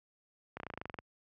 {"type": "slowing click train", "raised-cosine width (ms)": 0.5, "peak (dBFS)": -25, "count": 12, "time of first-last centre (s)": [0.57, 0.988], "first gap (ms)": 31, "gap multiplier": 1.04, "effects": ["high-pass 60 Hz 12 dB/octave"]}